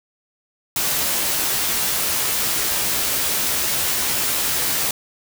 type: noise with comb filter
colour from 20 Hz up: white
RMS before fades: -21 dBFS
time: 0.76-4.91 s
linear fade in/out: 2 ms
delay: 14 ms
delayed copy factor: +0.55
effects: none